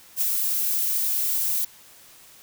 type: noise with ADSR envelope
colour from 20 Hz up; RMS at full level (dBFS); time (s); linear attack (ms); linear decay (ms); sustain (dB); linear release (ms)
violet; -21; 0.16-1.65; 58; 15; -3; 7
effects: white hiss -50 dBFS RMS until 2.42 s